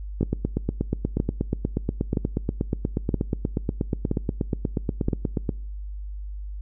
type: two click trains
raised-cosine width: 3 ms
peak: -10 / -9 dBFS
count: 45 / 6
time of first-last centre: 0.21-5.492 / 0.23-5.084 s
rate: 8.33 / 1.03 Hz
effects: noise-tail reverb RT60 0.6 s tail -25 dB re dry + added 50 Hz sine -31 dBFS peak until 6.61 s